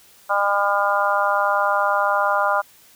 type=harmonic tone; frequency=201.6 Hz; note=G3; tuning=49 cents sharp; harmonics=3 / 4 / 5 / 6 / 7; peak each=-23 / -23 / -23 / -23 / -23 dBFS; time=0.29-2.62 s; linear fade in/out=20 ms; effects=white hiss -51 dBFS RMS until 2.95 s